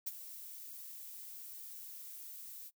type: noise with ADSR envelope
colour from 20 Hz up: violet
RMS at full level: -36 dBFS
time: 0.06-2.71 s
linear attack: 14 ms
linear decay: 27 ms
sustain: -13 dB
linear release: 43 ms
effects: noise-tail reverb RT60 0.1 s tail -22 dB re dry